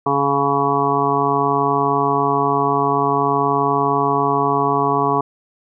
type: harmonic tone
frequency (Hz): 140.5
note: C#3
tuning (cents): +24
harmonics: 1 / 2 / 3 / 5 / 6 / 7 / 8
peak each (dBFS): -26 / -24 / -21 / -23 / -24 / -21 / -20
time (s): 0.06-5.21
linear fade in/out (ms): 5
effects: none